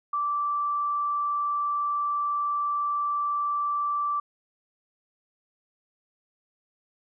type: tone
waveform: sine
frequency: 1167 Hz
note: D6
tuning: 11 cents flat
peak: -24 dBFS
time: 0.13-4.2 s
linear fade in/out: 5 ms
effects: none